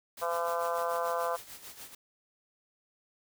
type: noise with tremolo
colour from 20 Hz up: white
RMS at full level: -45 dBFS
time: 0.17-1.95 s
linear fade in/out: 5 ms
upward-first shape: sine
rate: 6.8 Hz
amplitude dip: 65%
type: harmonic tone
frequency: 169.8 Hz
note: F3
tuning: 48 cents flat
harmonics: 3 / 4 / 5 / 6 / 7 / 8 / 9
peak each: -34 / -34 / -41 / -35 / -37 / -43 / -45 dBFS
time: 0.21-1.37 s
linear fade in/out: 20 ms
effects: none